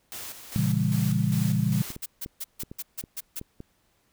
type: noise with tremolo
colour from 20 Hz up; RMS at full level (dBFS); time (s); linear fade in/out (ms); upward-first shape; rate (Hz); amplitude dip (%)
white; -38; 0.12-1.96; 0; square; 2.5; 55
type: chord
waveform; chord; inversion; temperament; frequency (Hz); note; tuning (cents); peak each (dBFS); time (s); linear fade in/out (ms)
sine; A# diminished seventh; none; just; 116.54 / 139.85 / 167.82 / 201.4; A#2 / C#3 / E3 / G3; 0 / +16 / +31 / +47; -27; 0.56-1.82; 0
type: clicks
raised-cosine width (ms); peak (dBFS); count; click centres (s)
3; -26; 8; 1.904 / 1.964 / 2.261 / 2.634 / 2.715 / 3.039 / 3.414 / 3.604
type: noise bursts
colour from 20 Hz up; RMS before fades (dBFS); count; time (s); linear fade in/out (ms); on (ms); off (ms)
blue; -33; 8; 2.02-3.398; 10; 41; 150
effects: pink hiss -68 dBFS RMS until 4.12 s